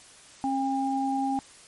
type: tone pair together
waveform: sine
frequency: 270 / 804.7 Hz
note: C#4 / G5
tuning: -45 / +45 cents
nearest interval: octave + perfect fifth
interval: 1890 cents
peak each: -27 dBFS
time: 0.44-1.39 s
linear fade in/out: 0 ms
effects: white hiss -51 dBFS RMS until 1.67 s + MP3 48 kbps